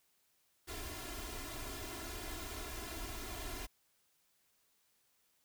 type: noise with comb filter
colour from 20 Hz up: pink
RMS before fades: -44 dBFS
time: 0.67-3.67 s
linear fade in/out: 20 ms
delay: 2.9 ms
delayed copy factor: +0.95
effects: white hiss -75 dBFS RMS until 5.44 s